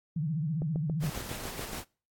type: tone with vibrato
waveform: sine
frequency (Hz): 155.4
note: D#3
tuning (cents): -2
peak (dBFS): -28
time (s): 0.16-1.1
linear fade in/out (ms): 5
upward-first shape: sine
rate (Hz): 15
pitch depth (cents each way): 160
type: click train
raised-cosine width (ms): 2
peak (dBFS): -24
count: 9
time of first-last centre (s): 0.62-1.733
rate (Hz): 7.19
type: noise with tremolo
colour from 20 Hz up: pink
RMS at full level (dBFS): -38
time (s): 1-1.85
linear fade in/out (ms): 50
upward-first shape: square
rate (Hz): 6.9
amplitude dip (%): 30
effects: noise-tail reverb RT60 0.4 s tail -26 dB re dry + AAC 64 kbps